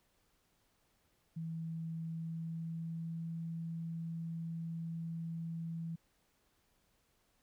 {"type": "tone with pitch glide", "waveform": "sine", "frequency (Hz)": [163.2, 165.19], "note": ["E3", "E3"], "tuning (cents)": [-17, 4], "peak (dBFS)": -38, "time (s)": [1.36, 5.96], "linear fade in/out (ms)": 10, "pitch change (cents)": 21, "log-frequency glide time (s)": [1.97, 3.29], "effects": ["pink hiss -75 dBFS RMS until 7.42 s"]}